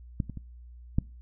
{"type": "clicks", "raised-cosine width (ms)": 5, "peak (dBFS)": [-15, -24, -26, -11], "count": 4, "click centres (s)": [0.202, 0.297, 0.373, 0.985], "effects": ["noise-tail reverb RT60 0.3 s tail -23 dB re dry", "added 60 Hz sine -45 dBFS peak until 1.21 s"]}